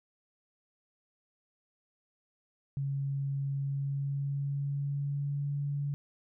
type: tone with pitch glide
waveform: sine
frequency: 138.59 to 142.73 Hz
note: C#3 to D3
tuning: 0 to -49 cents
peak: -30 dBFS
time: 2.77-5.94 s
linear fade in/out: 0 ms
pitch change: +51 cents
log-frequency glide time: 3.57-5.52 s
effects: none